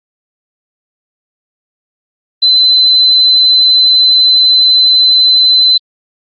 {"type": "tone", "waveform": "sine", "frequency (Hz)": 4044, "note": "B7", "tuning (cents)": 40, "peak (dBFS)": -4, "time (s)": [2.42, 5.78], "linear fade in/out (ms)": 10, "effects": ["Opus 32 kbps"]}